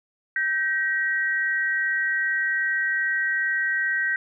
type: tone pair together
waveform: sine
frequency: 1556.5 / 1899 Hz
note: G6 / A#6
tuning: -13 / +32 cents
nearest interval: minor third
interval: 345 cents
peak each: -24 dBFS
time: 0.36-4.16 s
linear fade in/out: 2 ms
effects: none